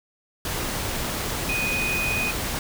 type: tone in noise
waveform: sine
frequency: 2489 Hz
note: D#7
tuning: in tune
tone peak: -24 dBFS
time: 1.49-2.31 s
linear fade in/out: 2 ms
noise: pink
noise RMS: -28 dBFS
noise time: 0.45-2.59 s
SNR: +1 dB
effects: none